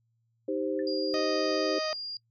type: chord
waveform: sine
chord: C minor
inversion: first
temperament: equal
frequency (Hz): 311.1 / 392 / 523.3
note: Eb4 / G4 / C5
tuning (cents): 0 / 0 / 0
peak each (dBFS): -32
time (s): 0.48-1.79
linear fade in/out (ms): 5
type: tone with exponential decay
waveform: sine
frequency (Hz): 1766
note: A6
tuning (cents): +6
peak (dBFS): -40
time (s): 0.79-0.87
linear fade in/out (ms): 2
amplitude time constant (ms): 16
type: tone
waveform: sine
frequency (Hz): 4814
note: D8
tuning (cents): +42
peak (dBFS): -34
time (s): 0.87-2.17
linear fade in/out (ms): 2
type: harmonic tone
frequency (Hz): 622.3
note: D#5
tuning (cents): 0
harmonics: 1 / 2 / 3 / 4 / 5 / 6 / 7 / 8 / 9 / 10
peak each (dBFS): -31 / -37 / -41 / -43 / -45 / -47 / -48 / -49 / -50 / -51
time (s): 1.14-1.93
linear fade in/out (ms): 0
effects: noise-tail reverb RT60 0.1 s tail -25 dB re dry + added 115 Hz sine -70 dBFS peak until 2.3 s